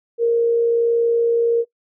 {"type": "tone with amplitude modulation", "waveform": "sine", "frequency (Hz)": 466.2, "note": "A#4", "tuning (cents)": 0, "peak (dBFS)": -12, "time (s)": [0.18, 1.65], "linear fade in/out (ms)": 50, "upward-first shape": "sine", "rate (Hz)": 61.3, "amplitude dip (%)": 25, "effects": ["noise-tail reverb RT60 0.1 s tail -20 dB re dry"]}